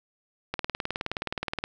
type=click train; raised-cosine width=0.3 ms; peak=-13 dBFS; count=22; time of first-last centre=0.54-1.639 s; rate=19.1 Hz; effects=none